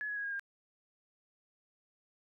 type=tone with pitch steps; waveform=sine; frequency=1700 / 1676.6 / 1653.5 / 1630.7 / 1608.3 Hz; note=G#6 / G#6 / G#6 / G#6 / G6; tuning=+40 / +16 / -8 / -32 / +44 cents; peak=-35 dBFS; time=0.01-0.395 s; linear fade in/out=0 ms; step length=77 ms; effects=none